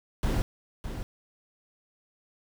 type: noise with echo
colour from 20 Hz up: brown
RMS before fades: -26 dBFS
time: 0.23-0.42 s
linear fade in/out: 0 ms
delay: 610 ms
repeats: 1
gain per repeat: -9 dB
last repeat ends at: 1.03 s
effects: none